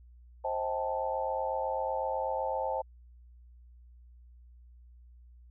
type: chord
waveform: sine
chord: A half-diminished seventh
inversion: first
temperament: just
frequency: 528 / 633.6 / 792 / 880 Hz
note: C5 / Eb5 / G5 / A5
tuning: +16 / +31 / +18 / 0 cents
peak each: -34 / -37 / -37 / -34 dBFS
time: 0.44-2.82 s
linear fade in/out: 10 ms
effects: added 60 Hz sine -52 dBFS peak until 5.5 s